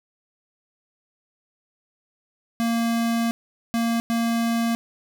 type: tone bursts at uneven times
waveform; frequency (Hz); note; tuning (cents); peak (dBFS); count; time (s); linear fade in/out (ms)
square; 231.3; A#3; -13; -21; 3; 2.6-3.31 / 3.74-4 / 4.1-4.75; 0
effects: none